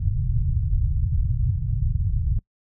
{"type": "low-pass noise", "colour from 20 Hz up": "white", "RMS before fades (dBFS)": -22, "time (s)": [0, 2.39], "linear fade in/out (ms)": 5, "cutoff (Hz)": 130, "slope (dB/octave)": 48, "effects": ["noise-tail reverb RT60 0.1 s tail -24 dB re dry"]}